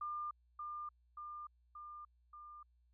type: tone with echo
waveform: sine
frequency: 1200 Hz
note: D6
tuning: 37 cents sharp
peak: -39 dBFS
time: 0.01-0.31 s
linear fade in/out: 5 ms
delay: 580 ms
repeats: 4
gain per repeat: -3 dB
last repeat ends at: 2.63 s
effects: added 60 Hz sine -69 dBFS peak until 2.93 s